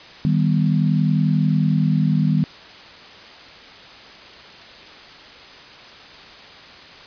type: chord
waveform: sine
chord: Eb augmented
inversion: none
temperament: equal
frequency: 155.56 / 196 / 246.9 Hz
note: Eb3 / G3 / B3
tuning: 0 / 0 / 0 cents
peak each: -17 / -20 / -23 dBFS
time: 0.25-2.44 s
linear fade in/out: 0 ms
effects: white hiss -41 dBFS RMS until 7.06 s + resampled to 11025 Hz